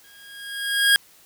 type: tone with exponential growth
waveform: 25% pulse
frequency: 1633 Hz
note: G#6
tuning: 30 cents flat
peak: -8 dBFS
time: 0.04-0.96 s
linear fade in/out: 0 ms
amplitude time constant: 200 ms
effects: white hiss -53 dBFS RMS until 1.25 s